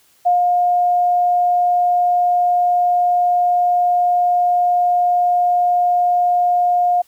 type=tone with ADSR envelope; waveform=sine; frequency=711 Hz; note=F5; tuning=31 cents sharp; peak=-10 dBFS; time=0.25-7.02 s; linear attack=18 ms; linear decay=130 ms; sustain=-2 dB; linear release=10 ms; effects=white hiss -55 dBFS RMS until 7.07 s